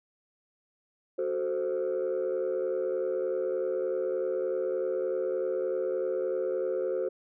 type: chord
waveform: sine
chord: F# diminished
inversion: none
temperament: equal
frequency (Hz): 370 / 440 / 523.3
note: F#4 / A4 / C5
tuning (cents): 0 / 0 / 0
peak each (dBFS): -30 / -32 / -29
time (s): 1.18-7.09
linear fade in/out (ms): 10
effects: tanh soft clip ceiling -23 dBFS

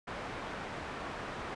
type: low-pass noise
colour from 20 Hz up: white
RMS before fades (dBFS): -41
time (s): 0.07-1.55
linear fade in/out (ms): 10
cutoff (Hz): 1400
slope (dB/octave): 12
effects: resampled to 22050 Hz

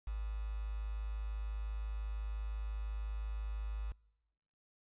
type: tone with quantisation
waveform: sine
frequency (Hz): 52.9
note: G#1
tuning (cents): +33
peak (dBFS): -36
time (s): 0.07-3.92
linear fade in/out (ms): 5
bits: 9
effects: noise-tail reverb RT60 1.0 s tail -26 dB re dry + resampled to 8000 Hz

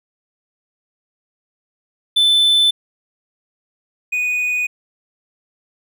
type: tone pair in turn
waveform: triangle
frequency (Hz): 3520 / 2478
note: A7 / D#7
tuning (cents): 0 / -8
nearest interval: tritone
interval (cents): 608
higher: first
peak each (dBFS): -9 / -15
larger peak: first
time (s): 2.16-2.71 / 4.12-4.67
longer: neither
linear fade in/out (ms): 10
effects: none

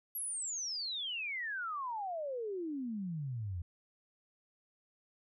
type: exponential sweep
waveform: sine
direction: down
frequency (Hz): 11750 to 82.41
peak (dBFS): -36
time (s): 0.15-3.62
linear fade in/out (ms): 5
effects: none

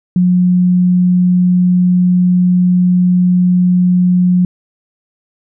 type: tone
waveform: sine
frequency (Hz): 180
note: F#3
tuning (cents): -47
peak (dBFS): -7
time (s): 0.16-4.45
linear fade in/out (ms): 2
effects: none

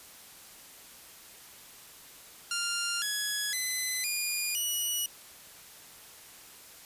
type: tone with pitch steps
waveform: 10% pulse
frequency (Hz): 1396.9 / 1680.5 / 2022 / 2432 / 2926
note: F6 / G#6 / B6 / D#7 / F#7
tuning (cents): 0 / +20 / +40 / -40 / -20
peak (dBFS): -21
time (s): 2.51-5.06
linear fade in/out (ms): 2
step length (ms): 510
effects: white hiss -51 dBFS RMS until 6.85 s + resampled to 32000 Hz

